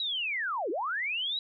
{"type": "linear two-way sweep", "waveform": "sine", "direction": "down then up", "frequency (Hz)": [3945, 304.6, 3945], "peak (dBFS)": -29, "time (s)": [0, 1.39], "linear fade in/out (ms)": 2, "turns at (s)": 0.7, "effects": []}